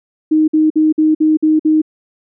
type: tone bursts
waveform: sine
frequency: 311.1 Hz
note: D#4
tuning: in tune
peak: -8 dBFS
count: 7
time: 0.31-1.818 s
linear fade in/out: 10 ms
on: 170 ms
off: 53 ms
effects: none